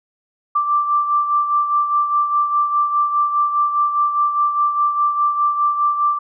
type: beating tone pair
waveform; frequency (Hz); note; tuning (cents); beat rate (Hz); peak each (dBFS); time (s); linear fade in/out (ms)
sine; 1174.7 / 1179.6; D6 / D6; 0 / +7; 4.9; -15 / -23; 0.55-6.19; 10
effects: none